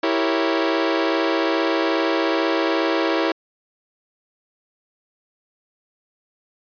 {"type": "chord", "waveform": "sawtooth", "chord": "E diminished seventh", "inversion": "none", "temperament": "equal", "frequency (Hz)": [329.6, 392, 466.2, 554.4], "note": ["E4", "G4", "Bb4", "Db5"], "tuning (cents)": [0, 0, 0, 0], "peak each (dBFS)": [-17, -22, -22, -21], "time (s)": [0.03, 3.32], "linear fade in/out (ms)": 5, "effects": ["resampled to 11025 Hz"]}